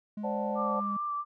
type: tone with pitch glide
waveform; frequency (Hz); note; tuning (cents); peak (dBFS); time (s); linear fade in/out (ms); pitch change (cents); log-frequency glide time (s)
triangle; 209.8 to 203; G#3 to G#3; +18 to -39; -32; 0.17-0.97; 5; -57; 0.7-0.83
type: chord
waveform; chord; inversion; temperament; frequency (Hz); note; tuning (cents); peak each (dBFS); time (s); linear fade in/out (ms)
sine; D dominant seventh; third; equal; 523.3 / 587.3 / 740 / 880; C5 / D5 / F#5 / A5; 0 / 0 / 0 / 0; -35 / -35 / -40 / -35; 0.23-0.81; 20
type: tone with vibrato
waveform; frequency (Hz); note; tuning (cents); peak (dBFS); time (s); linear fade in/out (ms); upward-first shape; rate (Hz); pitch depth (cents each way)
sine; 1174.7; D6; 0; -30; 0.55-1.25; 50; sine; 4.6; 18
effects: none